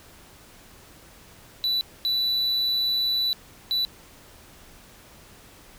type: tone bursts at uneven times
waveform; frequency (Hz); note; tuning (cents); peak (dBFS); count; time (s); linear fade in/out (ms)
triangle; 3965; B7; +6; -20; 3; 1.64-1.81 / 2.05-3.33 / 3.71-3.85; 0
effects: pink hiss -50 dBFS RMS until 5.78 s